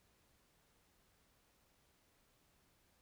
silence, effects pink hiss -74 dBFS RMS until 3.01 s

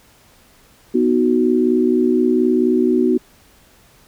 sine chord, B major, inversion none, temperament equal, 246.9 / 311.1 / 370 Hz, B3 / D#4 / F#4, 0 / 0 / 0 cents, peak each -16 / -19 / -16 dBFS, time 0.94-3.18 s, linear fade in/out 10 ms, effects pink hiss -51 dBFS RMS until 4.07 s

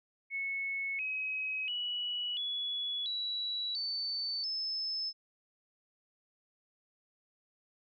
sine tone with pitch steps, 2200 / 2542 / 2937 / 3393 / 3920 / 4529 / 5233 Hz, C#7 / D#7 / F#7 / G#7 / B7 / C#8 / E8, -14 / +36 / -13 / +36 / -14 / +36 / -14 cents, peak -33 dBFS, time 0.3-5.13 s, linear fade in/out 50 ms, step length 690 ms, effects none

